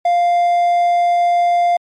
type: tone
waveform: triangle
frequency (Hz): 698.5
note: F5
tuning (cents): 0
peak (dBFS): -9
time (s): 0.05-1.77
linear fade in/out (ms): 5
effects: MP3 48 kbps